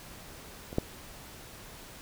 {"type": "clicks", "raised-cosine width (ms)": 2, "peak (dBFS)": [-27, -12], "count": 2, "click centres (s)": [0.729, 0.784], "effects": ["pink hiss -48 dBFS RMS until 2.01 s"]}